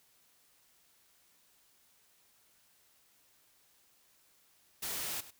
white noise with echo, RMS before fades -38 dBFS, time 4.82-5.21 s, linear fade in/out 10 ms, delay 100 ms, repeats 1, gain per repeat -15 dB, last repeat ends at 5.31 s, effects white hiss -68 dBFS RMS until 5.39 s

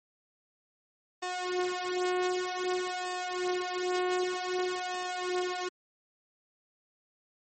sawtooth tone with flanger, 363.3 Hz, F#4, 32 cents flat, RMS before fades -32 dBFS, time 1.22-5.69 s, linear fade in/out 10 ms, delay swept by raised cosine 1.1 to 5.6 ms, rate 0.53 Hz, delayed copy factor +0.9, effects MP3 32 kbps

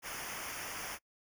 pink noise with comb filter, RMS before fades -42 dBFS, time 0.02-0.99 s, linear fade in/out 50 ms, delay 0.25 ms, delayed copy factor -0.8, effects noise-tail reverb RT60 0.1 s tail -24 dB re dry

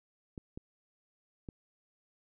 clicks, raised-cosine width 3 ms, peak -29 dBFS, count 3, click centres 0.378 / 0.575 / 1.488 s, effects none

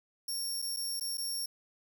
20% pulse tone with dropouts, 5510 Hz, F8, 24 cents flat, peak -28 dBFS, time 0.28-1.46 s, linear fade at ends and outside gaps 5 ms, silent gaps 0.619-0.623 / 0.764-0.769 / 0.998-1.009 / 1.173-1.18 s, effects 10-bit

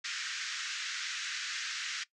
pink band-pass noise, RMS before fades -38 dBFS, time 0.04-2.04 s, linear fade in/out 10 ms, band 1400 to 6900 Hz, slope 48 dB/octave, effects noise-tail reverb RT60 0.1 s tail -18 dB re dry

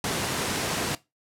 pink high-pass noise, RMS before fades -28 dBFS, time 0.04-0.95 s, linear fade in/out 2 ms, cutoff 120 Hz, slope 12 dB/octave, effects noise-tail reverb RT60 0.2 s tail -18 dB re dry + low-pass 11000 Hz 12 dB/octave

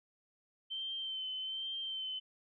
sine tone with vibrato, 3100 Hz, G7, 20 cents flat, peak -37 dBFS, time 0.7-2.2 s, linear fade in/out 20 ms, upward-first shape sine, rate 1.2 Hz, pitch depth 30 cents each way, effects none

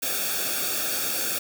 white noise with comb filter, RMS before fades -27 dBFS, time 0.02-1.39 s, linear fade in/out 10 ms, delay 0.99 ms, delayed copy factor -0.8, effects none

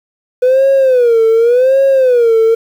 triangle tone with vibrato, 493.9 Hz, B4, in tune, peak -3 dBFS, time 0.42-2.55 s, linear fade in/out 10 ms, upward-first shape sine, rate 0.88 Hz, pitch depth 170 cents each way, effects tanh soft clip ceiling -2 dBFS + 7-bit

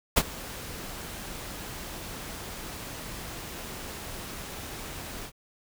pink noise with ADSR envelope, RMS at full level -19 dBFS, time 0.16-5.32 s, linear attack 13 ms, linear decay 48 ms, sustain -20 dB, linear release 68 ms, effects none

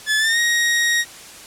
sawtooth tone with pitch glide, 1725 to 1881.1 Hz, A6 to A#6, -35 to +15 cents, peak -12 dBFS, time 0.06-1.05 s, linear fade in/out 50 ms, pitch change +150 cents, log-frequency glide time 0.18-0.39 s, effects white hiss -39 dBFS RMS until 1.46 s + low-pass 10000 Hz 12 dB/octave

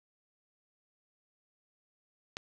click, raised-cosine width 0.2 ms, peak -20 dBFS, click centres 2.369 s, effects 9-bit

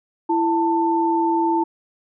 sine tone pair together, 333.2 / 889.5 Hz, E4 / A5, +19 / +19 cents, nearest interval octave + perfect fourth, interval 1700 cents, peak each -19 dBFS, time 0.29-1.64 s, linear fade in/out 10 ms, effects none

